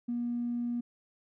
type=tone with tanh clipping; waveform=triangle; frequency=239.5 Hz; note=A#3; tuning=47 cents sharp; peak=-30 dBFS; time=0.08-0.81 s; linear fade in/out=10 ms; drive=4 dB; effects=none